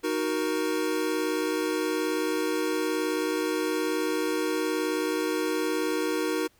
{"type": "chord", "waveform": "square", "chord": "D# minor", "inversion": "none", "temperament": "equal with one note detuned", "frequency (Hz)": [311.1, 370, 469.4], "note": ["D#4", "F#4", "A#4"], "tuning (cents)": [0, 0, 12], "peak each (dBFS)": [-30, -31, -31], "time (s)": [0.03, 6.48], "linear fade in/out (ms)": 20, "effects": ["pink hiss -63 dBFS RMS until 6.59 s"]}